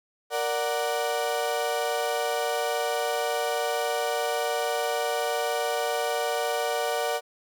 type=chord; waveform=35% pulse; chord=Bb augmented; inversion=none; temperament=equal; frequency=466.2 / 587.3 / 740 Hz; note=Bb4 / D5 / F#5; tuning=0 / 0 / 0 cents; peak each=-28 dBFS; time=0.3-7.21 s; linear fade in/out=50 ms; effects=none